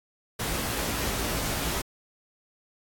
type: noise with comb filter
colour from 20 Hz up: pink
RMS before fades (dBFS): -30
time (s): 0.39-1.82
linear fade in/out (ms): 10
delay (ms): 18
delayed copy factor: +0.7
effects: AAC 64 kbps